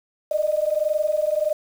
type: tone pair together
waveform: sine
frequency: 599.5 / 621 Hz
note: D5 / D#5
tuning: +36 / -3 cents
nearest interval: minor second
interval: 61 cents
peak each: -22 dBFS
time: 0.31-1.53 s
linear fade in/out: 5 ms
effects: 7-bit